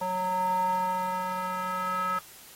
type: tone with band-pass filter sweep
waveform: square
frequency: 183.9 Hz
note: F#3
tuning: 10 cents flat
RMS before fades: -29 dBFS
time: 0.01-2.19 s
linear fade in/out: 5 ms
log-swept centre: 810 to 1300 Hz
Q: 6.6
effects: white hiss -50 dBFS RMS until 2.55 s + AAC 48 kbps